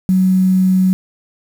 sine tone with quantisation, 186.7 Hz, F#3, 16 cents sharp, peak -9 dBFS, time 0.09-0.93 s, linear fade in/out 0 ms, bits 6, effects none

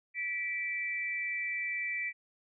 sine tone pair together, 1958 / 2328 Hz, B6 / D7, -15 / -16 cents, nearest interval minor third, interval 299 cents, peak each -36 / -34 dBFS, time 0.14-2.13 s, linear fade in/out 50 ms, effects none

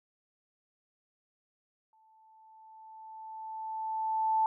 sine tone with exponential growth, 880 Hz, A5, in tune, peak -23 dBFS, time 1.93-4.46 s, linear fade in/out 1 ms, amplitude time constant 550 ms, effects none

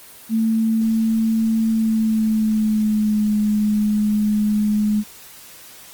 sine tone with pitch glide, 223.2 to 210.7 Hz, A3 to G#3, +25 to +25 cents, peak -15 dBFS, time 0.29-5.04 s, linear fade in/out 50 ms, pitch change -100 cents, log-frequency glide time 1.67-3.34 s, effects white hiss -42 dBFS RMS until 5.93 s + Opus 24 kbps

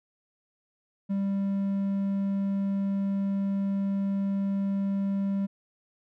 triangle tone, 197 Hz, G3, 9 cents sharp, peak -23 dBFS, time 1.09-5.47 s, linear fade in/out 20 ms, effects none

